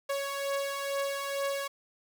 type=beating tone pair; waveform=sawtooth; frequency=554.4 / 556.6 Hz; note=C#5 / C#5; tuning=0 / +7 cents; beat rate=2.2 Hz; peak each=-33 / -28 dBFS; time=0.09-1.68 s; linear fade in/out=10 ms; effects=none